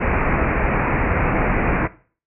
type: low-pass noise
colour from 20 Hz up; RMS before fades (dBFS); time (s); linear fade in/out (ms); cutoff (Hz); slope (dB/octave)
pink; -19; 0-1.88; 20; 2500; 96
effects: noise-tail reverb RT60 0.4 s tail -17 dB re dry